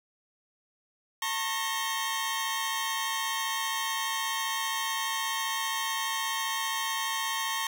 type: tone cluster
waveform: sawtooth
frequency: 898 / 1093 / 1871 / 3147 Hz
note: A5 / C#6 / A#6 / G7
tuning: +35 / -25 / +6 / +6 cents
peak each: -31 / -30 / -32 / -32 dBFS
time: 1.22-7.67 s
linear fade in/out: 2 ms
effects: none